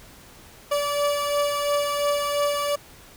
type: beating tone pair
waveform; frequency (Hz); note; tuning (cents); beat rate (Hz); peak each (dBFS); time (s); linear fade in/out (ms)
30% pulse; 578 / 580.9; D5 / D5; -28 / -19; 2.9; -20 / -26; 0.71-2.76; 10
effects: pink hiss -48 dBFS RMS until 3.16 s